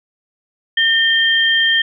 sine tone pair together, 1817 / 3168 Hz, A#6 / G7, -45 / +18 cents, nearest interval minor seventh, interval 963 cents, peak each -14 dBFS, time 0.77-1.82 s, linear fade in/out 5 ms, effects none

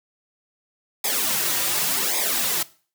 white noise with flanger, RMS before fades -23 dBFS, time 1.04-2.63 s, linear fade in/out 5 ms, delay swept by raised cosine 0.68 to 4.68 ms, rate 0.88 Hz, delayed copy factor -0.85, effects noise-tail reverb RT60 0.4 s tail -19 dB re dry + high-pass 150 Hz 12 dB/octave

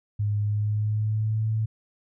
sine tone with pitch glide, 103.83 to 110 Hz, G#2 to A2, 0 to 0 cents, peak -22 dBFS, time 0.19-1.66 s, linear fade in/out 10 ms, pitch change +100 cents, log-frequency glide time 0.41-1.48 s, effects none

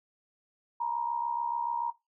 sine tone with amplitude modulation, 944 Hz, A#5, 22 cents sharp, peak -25 dBFS, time 0.8-1.91 s, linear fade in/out 10 ms, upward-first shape sine, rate 66.9 Hz, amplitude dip 60%, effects noise-tail reverb RT60 0.2 s tail -18 dB re dry

